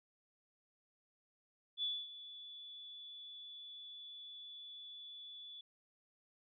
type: tone with ADSR envelope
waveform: sine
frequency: 3449 Hz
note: A7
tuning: 35 cents flat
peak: -34 dBFS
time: 1.77-5.61 s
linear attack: 59 ms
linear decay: 240 ms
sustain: -15 dB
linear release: 3 ms
effects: none